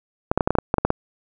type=clicks; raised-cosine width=1 ms; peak=-3 dBFS; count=11; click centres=0.315 / 0.376 / 0.408 / 0.475 / 0.506 / 0.553 / 0.586 / 0.741 / 0.783 / 0.85 / 0.904 s; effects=none